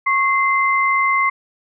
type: tone pair together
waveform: sine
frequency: 1095.7 / 2073 Hz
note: C#6 / C7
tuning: -20 / -17 cents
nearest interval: major seventh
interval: 1103 cents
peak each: -16 / -17 dBFS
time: 0.06-1.3 s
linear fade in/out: 10 ms
effects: none